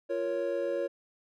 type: chord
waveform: triangle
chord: Bb minor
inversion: second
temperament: equal with one note detuned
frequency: 348 / 466.2 / 554.4 Hz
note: F4 / Bb4 / Db5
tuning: -6 / 0 / 0 cents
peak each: -33 / -33 / -29 dBFS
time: 0.09-0.88 s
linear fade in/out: 20 ms
effects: none